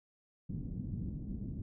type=low-pass noise; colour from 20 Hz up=white; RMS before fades=-40 dBFS; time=0.49-1.62 s; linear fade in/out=5 ms; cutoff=220 Hz; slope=24 dB/octave; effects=none